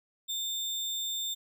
sine tone with sample-and-hold, 3600 Hz, A7, 39 cents sharp, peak -31 dBFS, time 0.28-1.35 s, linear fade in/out 20 ms, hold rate 11025 Hz, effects none

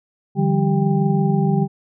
sine tone cluster, 149.7 / 170.8 / 196 / 392.1 / 794 Hz, D3 / F3 / G3 / G4 / G5, +33 / -38 / 0 / 0 / +22 cents, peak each -18 / -24 / -19 / -24 / -27 dBFS, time 0.35-1.68 s, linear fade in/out 50 ms, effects none

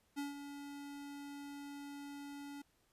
square tone with ADSR envelope, 284.5 Hz, C#4, 45 cents sharp, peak -38 dBFS, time 0.16-2.62 s, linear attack 26 ms, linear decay 150 ms, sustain -9 dB, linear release 6 ms, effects pink hiss -75 dBFS RMS until 2.92 s + resampled to 32000 Hz

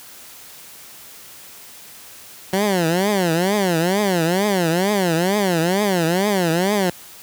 15% pulse tone with vibrato, 184 Hz, F#3, 9 cents flat, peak -10 dBFS, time 2.53-6.9 s, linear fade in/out 2 ms, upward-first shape triangle, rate 2.2 Hz, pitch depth 260 cents each way, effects white hiss -41 dBFS RMS until 7.22 s + high-pass 60 Hz 12 dB/octave

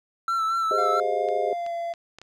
triangle tone with vibrato, 1335 Hz, E6, 22 cents sharp, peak -20 dBFS, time 0.28-1 s, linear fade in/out 2 ms, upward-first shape sine, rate 4.4 Hz, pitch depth 31 cents each way
sine chord, Ab major seventh, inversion third, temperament just, 389.3 / 415.3 / 519.1 / 623 Hz, G4 / Ab4 / C5 / Eb5, -12 / 0 / -14 / +2 cents, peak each -32 / -28 / -30 / -27 dBFS, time 0.71-1.53 s, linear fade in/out 2 ms
triangle tone with pitch glide, 706 to 681.6 Hz, F5 to F5, +19 to -42 cents, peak -25 dBFS, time 0.77-1.94 s, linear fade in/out 20 ms, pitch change -61 cents, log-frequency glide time 1.42-1.73 s
clicks, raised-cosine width 0.2 ms, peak -26 dBFS, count 5, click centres 1.287 / 1.664 / 1.938 / 2.186 / 2.216 s
effects none

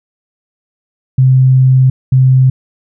sine tone bursts at uneven times, 130.3 Hz, C3, 7 cents flat, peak -4 dBFS, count 2, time 1.18-1.9 / 2.12-2.5 s, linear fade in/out 5 ms, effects none

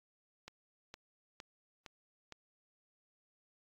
click train, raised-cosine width 0.2 ms, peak -30 dBFS, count 5, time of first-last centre 0.48-2.323 s, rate 2.17 Hz, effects AAC 64 kbps

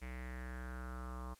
square tone with low-pass filter sweep, 62.8 Hz, B1, 30 cents sharp, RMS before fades -45 dBFS, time 0.01-1.35 s, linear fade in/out 20 ms, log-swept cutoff 2200 to 1100 Hz, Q 5.3, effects white hiss -67 dBFS RMS until 1.39 s + low-pass 12000 Hz 12 dB/octave

